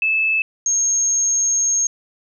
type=tone pair in turn; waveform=sine; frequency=2616 / 6494 Hz; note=E7 / G#8; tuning=-14 / -40 cents; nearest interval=octave + major third; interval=1574 cents; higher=second; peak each=-15 dBFS; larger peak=neither; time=0.02-0.42 / 0.66-1.87 s; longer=second; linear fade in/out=2 ms; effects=none